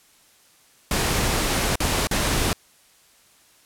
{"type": "noise with dropouts", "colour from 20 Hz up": "pink", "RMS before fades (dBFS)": -22, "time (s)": [0.91, 2.53], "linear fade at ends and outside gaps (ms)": 1, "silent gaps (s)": [[1.756, 1.803], [2.071, 2.112]], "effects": ["white hiss -56 dBFS RMS until 3.65 s", "low-pass 12000 Hz 12 dB/octave"]}